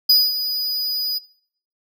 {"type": "tone with ADSR envelope", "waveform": "square", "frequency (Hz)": 4945, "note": "D#8", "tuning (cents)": -12, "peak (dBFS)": -10, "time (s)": [0.09, 1.19], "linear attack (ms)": 8, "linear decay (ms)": 220, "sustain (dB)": -11, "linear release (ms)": 16, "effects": ["noise-tail reverb RT60 0.6 s tail -21 dB re dry"]}